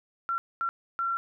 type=tone bursts at uneven times; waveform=sine; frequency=1363 Hz; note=F6; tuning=43 cents flat; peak=-26 dBFS; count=3; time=0.29-0.38 / 0.61-0.69 / 0.99-1.17 s; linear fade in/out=0 ms; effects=none